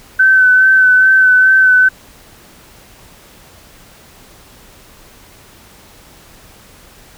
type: tone with vibrato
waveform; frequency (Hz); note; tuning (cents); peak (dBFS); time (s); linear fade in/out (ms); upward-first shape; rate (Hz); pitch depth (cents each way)
sine; 1524; G6; -49; -5; 0.19-1.89; 10; sine; 2.4; 23
effects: pink hiss -42 dBFS RMS until 7.17 s